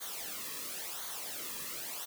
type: noise with flanger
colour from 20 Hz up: white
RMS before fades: -41 dBFS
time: 0-2.06 s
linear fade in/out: 20 ms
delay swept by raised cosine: 0.38 to 1.38 ms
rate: 0.95 Hz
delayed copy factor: -0.7
effects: none